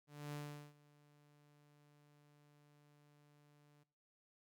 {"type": "tone with ADSR envelope", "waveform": "sawtooth", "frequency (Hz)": 146.83, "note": "D3", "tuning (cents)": 0, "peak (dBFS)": -39, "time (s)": [0.07, 3.84], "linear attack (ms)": 260, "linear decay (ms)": 400, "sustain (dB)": -24, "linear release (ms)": 16, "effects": ["noise-tail reverb RT60 0.5 s tail -20 dB re dry"]}